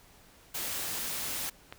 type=noise; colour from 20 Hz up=white; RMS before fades=-35 dBFS; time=0.54-1.5 s; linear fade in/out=10 ms
type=click; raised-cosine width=0.3 ms; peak=-25 dBFS; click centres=1.725 s
effects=pink hiss -58 dBFS RMS until 1.78 s